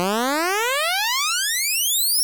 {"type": "exponential sweep", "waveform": "10% pulse", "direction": "up", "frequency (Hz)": [172.9, 5588], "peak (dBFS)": -11, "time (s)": [0, 2.23], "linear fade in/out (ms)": 0, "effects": ["7-bit"]}